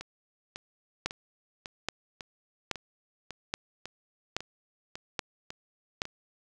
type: two click trains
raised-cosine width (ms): 0.2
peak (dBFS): -22 / -12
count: 12 / 7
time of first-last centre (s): 0.01-6.054 / 1.06-6.019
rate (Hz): 1.82 / 1.21
effects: none